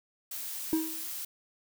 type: noise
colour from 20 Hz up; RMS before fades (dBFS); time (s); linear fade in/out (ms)
blue; -38; 0.31-1.25; 5
type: tone with exponential decay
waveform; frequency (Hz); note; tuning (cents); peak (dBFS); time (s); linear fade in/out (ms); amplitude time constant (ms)
triangle; 320; D#4; +49; -20; 0.73-1.08; 0; 76
effects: none